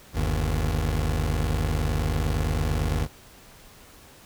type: tone pair together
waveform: 25% pulse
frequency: 48.78 / 77.78 Hz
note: G1 / D#2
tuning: -8 / 0 cents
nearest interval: minor sixth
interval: 808 cents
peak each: -22 dBFS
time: 0.13-3.08 s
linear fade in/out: 50 ms
effects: pink hiss -50 dBFS RMS until 4.25 s